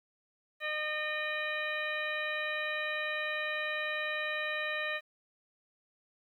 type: harmonic tone with a mistuned harmonic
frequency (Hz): 610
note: D#5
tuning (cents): -34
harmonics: 1 / 2 / 3 / 4 / 5 / 6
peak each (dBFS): -39 / -42 / -35 / -39 / -45 / -44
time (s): 0.6-5.01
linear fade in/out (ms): 50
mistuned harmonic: 6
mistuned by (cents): +110
effects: 11-bit